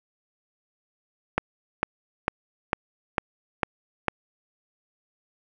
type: click train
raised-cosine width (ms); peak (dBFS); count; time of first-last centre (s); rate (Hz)
0.5; -6; 7; 1.38-4.083; 2.22
effects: none

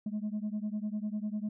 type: beating tone pair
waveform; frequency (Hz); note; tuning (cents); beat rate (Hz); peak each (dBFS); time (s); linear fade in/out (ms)
sine; 207.1 / 217.1; G#3 / A3; -5 / -23; 10; -33 / -34; 0.06-1.49; 5
effects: tanh soft clip ceiling -29 dBFS

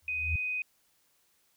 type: tone with exponential growth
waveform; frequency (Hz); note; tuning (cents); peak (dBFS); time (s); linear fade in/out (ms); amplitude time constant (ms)
sine; 80; D#2; +49; -25; 0.02-0.36; 5; 72
type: tone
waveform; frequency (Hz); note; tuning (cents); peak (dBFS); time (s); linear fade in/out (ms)
sine; 2500; D#7; +8; -30; 0.08-0.62; 2
effects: white hiss -70 dBFS RMS until 1.56 s

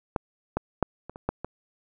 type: clicks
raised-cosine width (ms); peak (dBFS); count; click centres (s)
1; -11 / -11 / -7 / -24 / -26 / -11 / -18; 7; 0.162 / 0.57 / 0.827 / 1.096 / 1.159 / 1.29 / 1.446
effects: none

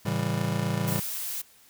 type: chord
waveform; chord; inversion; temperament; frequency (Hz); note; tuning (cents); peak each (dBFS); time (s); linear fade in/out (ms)
square; A dominant seventh; none; just; 110 / 137.5 / 165 / 198; A2 / C#3 / E3 / G3; 0 / -14 / +2 / +18; -32; 0.05-1; 10
type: noise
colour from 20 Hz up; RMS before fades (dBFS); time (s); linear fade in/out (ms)
blue; -33; 0.87-1.42; 10
effects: white hiss -57 dBFS RMS until 1.69 s

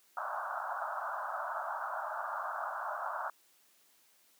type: band-pass noise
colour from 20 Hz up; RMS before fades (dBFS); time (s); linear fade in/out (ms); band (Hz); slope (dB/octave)
white; -38; 0.17-3.3; 2; 600 to 1500; 96
effects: white hiss -67 dBFS RMS until 4.39 s + high-pass 200 Hz 12 dB/octave

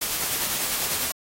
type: noise with tremolo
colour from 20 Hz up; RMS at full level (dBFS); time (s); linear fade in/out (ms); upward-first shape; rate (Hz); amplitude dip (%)
white; -25; 0.01-1.12; 10; triangle; 10; 35
effects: AAC 48 kbps

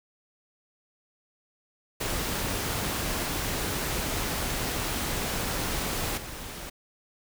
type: noise with level steps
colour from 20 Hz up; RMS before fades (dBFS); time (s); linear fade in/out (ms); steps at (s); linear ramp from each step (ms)
pink; -30 / -39; 2-6.7; 10; 6.17; 10
effects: none

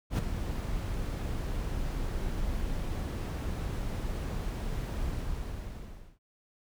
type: noise with ADSR envelope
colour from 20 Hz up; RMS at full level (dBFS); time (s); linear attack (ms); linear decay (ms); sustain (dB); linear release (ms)
brown; -24; 0.1-6.19; 88; 4; -9; 1100
effects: none

